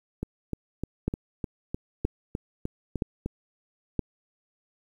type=two click trains; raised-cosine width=3 ms; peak=-17 / -12 dBFS; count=11 / 4; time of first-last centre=0.23-3.26 / 1.08-3.993 s; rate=3.3 / 1.03 Hz; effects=9-bit